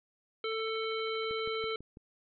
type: harmonic tone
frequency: 443.7 Hz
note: A4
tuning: 14 cents sharp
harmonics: 1 / 3 / 5 / 7 / 9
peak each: -34 / -39 / -41 / -42 / -44 dBFS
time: 0.44-1.76 s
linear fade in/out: 2 ms
type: click train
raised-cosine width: 3 ms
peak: -36 dBFS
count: 5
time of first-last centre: 1.31-1.971 s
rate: 6.05 Hz
effects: none